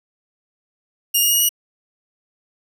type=tone with pitch steps; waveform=5% pulse; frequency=2834 / 2859 / 2884 / 2909 Hz; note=F7 / F7 / F#7 / F#7; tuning=+25 / +40 / -45 / -30 cents; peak=-6 dBFS; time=1.14-1.492 s; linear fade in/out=10 ms; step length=88 ms; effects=none